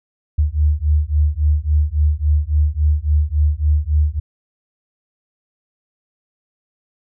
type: beating tone pair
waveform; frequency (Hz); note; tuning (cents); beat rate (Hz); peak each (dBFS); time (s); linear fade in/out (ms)
sine; 73.42 / 77.02; D2 / D#2; 0 / -17; 3.6; -16; 0.38-4.2; 10
effects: none